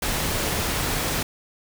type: noise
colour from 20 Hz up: pink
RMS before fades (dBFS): -25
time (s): 0.02-1.23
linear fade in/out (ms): 5
effects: none